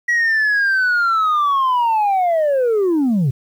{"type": "linear sweep", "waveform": "sine", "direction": "down", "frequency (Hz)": [1927, 119.6], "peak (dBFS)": -11, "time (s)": [0.08, 3.31], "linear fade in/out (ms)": 10, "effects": ["tanh soft clip ceiling -12 dBFS", "8-bit"]}